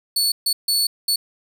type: tone bursts at uneven times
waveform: sawtooth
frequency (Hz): 4435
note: C#8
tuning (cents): 0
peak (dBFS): -14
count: 4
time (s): 0.16-0.32 / 0.46-0.53 / 0.68-0.87 / 1.08-1.16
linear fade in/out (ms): 5
effects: none